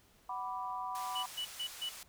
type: chord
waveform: sine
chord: B minor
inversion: second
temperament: equal with one note detuned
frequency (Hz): 749.5 / 987.8 / 1174.7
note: F#5 / B5 / D6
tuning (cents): +22 / 0 / 0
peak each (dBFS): -42 / -39 / -43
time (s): 0.29-1.26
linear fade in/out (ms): 5
type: band-pass noise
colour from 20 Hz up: white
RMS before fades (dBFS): -49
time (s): 0.95-2.03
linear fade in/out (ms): 0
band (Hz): 670 to 11000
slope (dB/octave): 12
type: tone bursts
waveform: triangle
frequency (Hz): 2960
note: F#7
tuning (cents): 0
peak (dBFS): -34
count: 4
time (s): 1.15-1.894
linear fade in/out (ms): 10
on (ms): 81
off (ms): 140
effects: pink hiss -66 dBFS RMS until 2.08 s